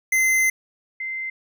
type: tone pair in turn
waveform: square / sine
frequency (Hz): 2065 / 2077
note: C7 / C7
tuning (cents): -23 / -13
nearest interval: unison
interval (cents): 10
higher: second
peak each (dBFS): -17 / -26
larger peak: first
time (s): 0.12-0.5 / 1-1.3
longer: first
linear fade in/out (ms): 5
effects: none